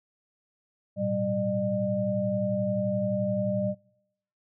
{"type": "tone cluster", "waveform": "sine", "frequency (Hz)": [110, 121.5, 193.8, 604], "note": ["A2", "B2", "G3", "D5"], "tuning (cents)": [0, -28, -20, 48], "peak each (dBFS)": [-35, -35, -29, -28], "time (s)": [0.96, 3.75], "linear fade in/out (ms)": 50, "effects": ["noise-tail reverb RT60 0.8 s tail -25 dB re dry"]}